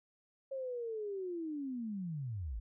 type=linear sweep; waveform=sine; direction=down; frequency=545 to 46.25 Hz; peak=-37 dBFS; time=0.51-2.6 s; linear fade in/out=10 ms; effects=none